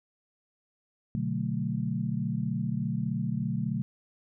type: chord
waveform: sine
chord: B minor seventh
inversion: none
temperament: equal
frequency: 123.47 / 146.83 / 185 / 220 Hz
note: B2 / D3 / F#3 / A3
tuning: 0 / 0 / 0 / 0 cents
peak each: -33 dBFS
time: 1.15-3.82 s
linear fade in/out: 0 ms
effects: none

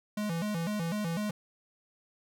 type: tone with vibrato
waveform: square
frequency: 187.2 Hz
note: F#3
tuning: 20 cents sharp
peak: -31 dBFS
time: 0.17-1.31 s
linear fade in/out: 5 ms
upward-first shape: square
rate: 4 Hz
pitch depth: 200 cents each way
effects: none

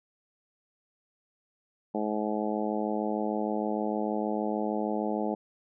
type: harmonic tone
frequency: 106.5 Hz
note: G#2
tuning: 44 cents sharp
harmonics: 2 / 3 / 4 / 5 / 6 / 7 / 8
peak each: -32 / -34 / -35 / -36 / -37 / -37 / -38 dBFS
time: 1.94-5.35 s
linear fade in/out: 10 ms
effects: none

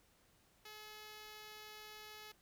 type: tone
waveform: 5% pulse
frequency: 426.6 Hz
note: G#4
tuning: 46 cents sharp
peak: -40 dBFS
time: 0.65-2.32 s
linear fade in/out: 5 ms
effects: pink hiss -71 dBFS RMS until 2.41 s

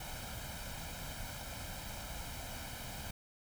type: noise with comb filter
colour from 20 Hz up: pink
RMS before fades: -44 dBFS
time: 0-3.11 s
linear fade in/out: 5 ms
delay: 1.3 ms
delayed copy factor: +0.65
effects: none

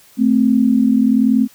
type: tone pair together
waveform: sine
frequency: 220 / 260.9 Hz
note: A3 / C4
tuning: 0 / -5 cents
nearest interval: minor third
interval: 295 cents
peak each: -13 dBFS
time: 0.17-1.48 s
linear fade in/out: 50 ms
effects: white hiss -48 dBFS RMS until 1.54 s

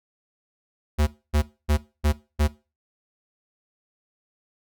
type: tone bursts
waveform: square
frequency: 74.8 Hz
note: D2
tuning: 32 cents sharp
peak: -18 dBFS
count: 5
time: 0.98-2.48 s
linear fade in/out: 20 ms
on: 92 ms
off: 260 ms
effects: noise-tail reverb RT60 0.3 s tail -19 dB re dry

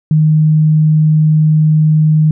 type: tone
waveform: sine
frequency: 154.9 Hz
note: D#3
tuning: 7 cents flat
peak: -6 dBFS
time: 0.11-2.31 s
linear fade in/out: 2 ms
effects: none

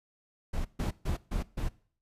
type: noise bursts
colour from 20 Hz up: brown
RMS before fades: -31 dBFS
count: 5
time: 0.53-1.69 s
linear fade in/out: 10 ms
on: 120 ms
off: 140 ms
effects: noise-tail reverb RT60 0.5 s tail -21 dB re dry + resampled to 32000 Hz

